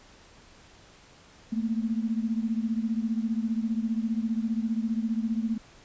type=beating tone pair; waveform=sine; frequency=220.6 / 235.6 Hz; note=A3 / A#3; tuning=+5 / +19 cents; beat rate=15 Hz; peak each=-27 / -30 dBFS; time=1.52-5.58 s; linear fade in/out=10 ms; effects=pink hiss -54 dBFS RMS until 5.84 s + resampled to 16000 Hz